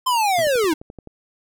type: linear sweep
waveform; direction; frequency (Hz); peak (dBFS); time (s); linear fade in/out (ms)
square; down; 1047 to 293.7; -17; 0.06-0.74; 10
type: tone with exponential decay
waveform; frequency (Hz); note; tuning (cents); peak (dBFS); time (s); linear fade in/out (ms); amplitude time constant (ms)
25% pulse; 123.47; B2; 0; -25; 0.38-0.56; 5; 38
type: click train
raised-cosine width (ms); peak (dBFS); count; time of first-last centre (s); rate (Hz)
2; -24; 8; 0.47-1.073; 11.6
effects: none